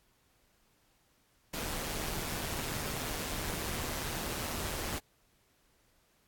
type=noise with amplitude modulation; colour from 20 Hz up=pink; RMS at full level=-35 dBFS; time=1.53-4.99 s; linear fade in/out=10 ms; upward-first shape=sine; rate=154 Hz; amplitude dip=45%; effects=pink hiss -70 dBFS RMS until 6.27 s + AAC 64 kbps